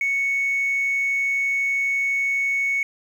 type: tone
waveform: sine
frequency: 2217 Hz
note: C#7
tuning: in tune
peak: -18 dBFS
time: 0.01-2.83 s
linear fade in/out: 2 ms
effects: tanh soft clip ceiling -16 dBFS + 8-bit